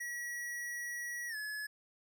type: tone with pitch glide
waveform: square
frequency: 1924 to 1704.2 Hz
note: B6 to G#6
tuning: -46 to +44 cents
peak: -39 dBFS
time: 0-1.67 s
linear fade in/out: 10 ms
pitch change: -210 cents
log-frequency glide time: 1.28-1.36 s
effects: none